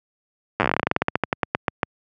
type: slowing click train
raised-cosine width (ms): 0.5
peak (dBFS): -3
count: 25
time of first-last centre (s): 0.6-1.831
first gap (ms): 9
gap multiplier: 1.13
effects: high-pass 100 Hz 12 dB/octave